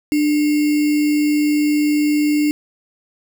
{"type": "tone with sample-and-hold", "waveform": "sine", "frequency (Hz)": 297.5, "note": "D4", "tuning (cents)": 22, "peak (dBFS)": -13, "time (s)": [0.12, 2.51], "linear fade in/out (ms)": 0, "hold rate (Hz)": 2450, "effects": []}